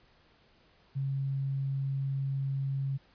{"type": "tone", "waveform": "sine", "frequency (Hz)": 136.5, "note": "C#3", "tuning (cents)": -26, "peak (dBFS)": -29, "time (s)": [0.95, 2.98], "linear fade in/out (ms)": 20, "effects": ["pink hiss -64 dBFS RMS until 3.14 s", "resampled to 11025 Hz"]}